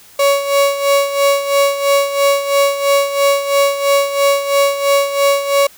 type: tone with tremolo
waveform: 35% pulse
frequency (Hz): 560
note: C#5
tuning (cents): +18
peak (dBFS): -7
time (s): 0.19-5.67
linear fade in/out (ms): 5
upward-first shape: sine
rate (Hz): 3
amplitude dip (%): 70
effects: white hiss -43 dBFS RMS until 5.77 s